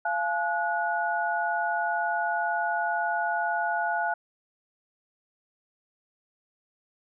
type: tone cluster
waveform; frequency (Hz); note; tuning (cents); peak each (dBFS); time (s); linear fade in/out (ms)
sine; 690 / 852 / 1459; F5 / G#5 / F#6; -21 / +44 / -25; -29; 0.05-4.14; 5
effects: none